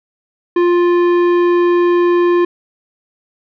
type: tone with tanh clipping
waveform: sine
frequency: 349.9 Hz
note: F4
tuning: 3 cents sharp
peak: -11 dBFS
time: 0.56-2.45 s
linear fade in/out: 5 ms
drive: 13 dB
effects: none